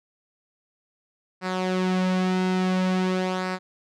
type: tone with flanger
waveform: sawtooth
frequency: 185 Hz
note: F#3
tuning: in tune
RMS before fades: -24 dBFS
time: 1.41-3.59 s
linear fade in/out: 50 ms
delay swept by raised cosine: 0.3 to 3.7 ms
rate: 0.48 Hz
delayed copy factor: -0.55
effects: low-pass 5000 Hz 12 dB/octave